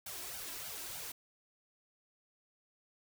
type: noise with flanger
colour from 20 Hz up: white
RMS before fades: -44 dBFS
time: 0.06-1.12 s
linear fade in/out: 5 ms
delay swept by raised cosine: 1.3 to 3.1 ms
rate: 3.3 Hz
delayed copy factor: +0.7
effects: none